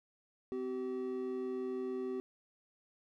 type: tone pair together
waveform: triangle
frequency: 256.1 / 382.5 Hz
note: C4 / G4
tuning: -37 / -42 cents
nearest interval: perfect fifth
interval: 695 cents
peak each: -39 / -35 dBFS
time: 0.52-2.2 s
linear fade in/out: 0 ms
effects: none